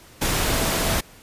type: tone in noise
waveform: sine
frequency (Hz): 660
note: E5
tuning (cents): +2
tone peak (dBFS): -32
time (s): 0.51-0.98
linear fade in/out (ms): 10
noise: pink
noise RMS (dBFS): -22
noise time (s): 0.21-1.01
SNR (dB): -13
effects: pink hiss -48 dBFS RMS until 1.22 s + resampled to 32000 Hz